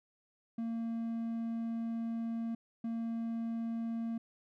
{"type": "tone bursts at uneven times", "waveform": "triangle", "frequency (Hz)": 229.1, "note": "A#3", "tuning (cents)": -30, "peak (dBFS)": -32, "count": 2, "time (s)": [[0.58, 2.55], [2.84, 4.18]], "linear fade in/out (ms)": 5, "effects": []}